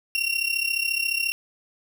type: tone with amplitude modulation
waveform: 35% pulse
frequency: 2744 Hz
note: F7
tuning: 31 cents flat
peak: -18 dBFS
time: 0.15-1.32 s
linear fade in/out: 0 ms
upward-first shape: sine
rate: 34.3 Hz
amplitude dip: 75%
effects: none